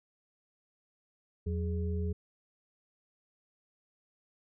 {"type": "tone cluster", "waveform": "sine", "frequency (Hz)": [83.5, 184.4, 417.2], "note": ["E2", "F#3", "G#4"], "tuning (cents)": [23, -6, 8], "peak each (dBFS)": [-31, -38, -40], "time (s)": [1.46, 2.13], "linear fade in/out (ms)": 10, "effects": []}